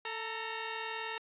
10% pulse tone pair together, 443.7 / 926.7 Hz, A4 / A#5, +14 / -10 cents, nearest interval octave + minor second, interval 1276 cents, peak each -31 / -30 dBFS, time 0.05-1.18 s, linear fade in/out 2 ms, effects resampled to 8000 Hz + 11-bit

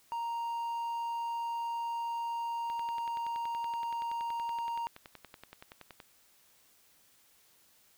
triangle tone, 932.3 Hz, A#5, in tune, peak -31 dBFS, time 0.12-4.87 s, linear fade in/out 0 ms
click train, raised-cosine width 0.3 ms, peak -31 dBFS, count 36, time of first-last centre 2.7-6.002 s, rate 10.6 Hz
effects white hiss -65 dBFS RMS until 7.97 s

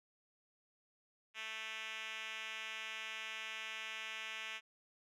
5% pulse tone with band-pass filter, 220 Hz, A3, in tune, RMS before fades -45 dBFS, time 1.34-4.61 s, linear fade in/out 50 ms, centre 2800 Hz, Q 2, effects none

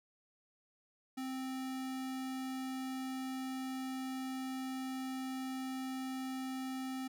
square tone, 261.6 Hz, C4, in tune, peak -39 dBFS, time 1.17-7.08 s, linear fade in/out 10 ms, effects none

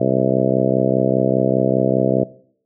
harmonic tone, 65 Hz, C2, 11 cents flat, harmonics 2 / 3 / 4 / 5 / 6 / 7 / 8 / 9 / 10, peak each -23 / -23 / -23 / -23 / -23 / -23 / -23 / -23 / -23 dBFS, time 0-2.24 s, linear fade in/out 10 ms, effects noise-tail reverb RT60 0.6 s tail -19 dB re dry

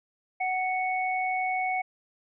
sine tone pair together, 744.8 / 2217 Hz, F#5 / C#7, +11 / 0 cents, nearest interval octave + perfect fifth, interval 1889 cents, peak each -27 / -30 dBFS, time 0.4-1.82 s, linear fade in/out 10 ms, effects none

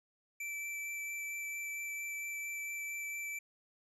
square tone with vibrato, 2327 Hz, D7, 17 cents flat, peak -39 dBFS, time 0.4-3.39 s, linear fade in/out 5 ms, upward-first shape sine, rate 4.4 Hz, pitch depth 8 cents each way, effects resampled to 32000 Hz

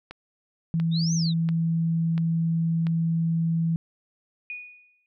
click train, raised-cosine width 0.3 ms, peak -22 dBFS, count 5, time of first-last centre 0.11-2.869 s, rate 1.45 Hz
sine tone, 164.9 Hz, E3, 1 cent sharp, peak -21 dBFS, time 0.74-3.76 s, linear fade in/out 0 ms
sine exponential two-way sweep, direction up then down, 3520 to 6420 to 3520 Hz, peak -29 dBFS, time 0.91-1.34 s, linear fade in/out 50 ms, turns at 1.14 s
sine tone with exponential decay, 2465 Hz, D#7, 17 cents flat, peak -30 dBFS, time 4.5-5.06 s, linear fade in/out 1 ms, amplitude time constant 120 ms
effects none

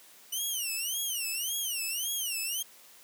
10% pulse tone with vibrato, 2936 Hz, F#7, 14 cents flat, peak -23 dBFS, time 0.32-2.63 s, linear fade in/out 10 ms, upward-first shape sine, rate 1.8 Hz, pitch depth 210 cents each way, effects white hiss -55 dBFS RMS until 3.03 s + high-pass 200 Hz 12 dB/octave

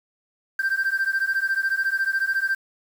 sine beating tone pair, 1565 / 1579 Hz, G6 / G6, -3 / +12 cents, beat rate 14 Hz, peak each -22 dBFS, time 0.59-2.55 s, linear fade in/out 5 ms, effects tanh soft clip ceiling -17 dBFS + 7-bit

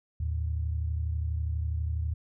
sine tone pair together, 77.78 / 110 Hz, D#2 / A2, 0 / 0 cents, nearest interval tritone, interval 600 cents, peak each -28 / -35 dBFS, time 0.2-2.14 s, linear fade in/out 5 ms, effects none

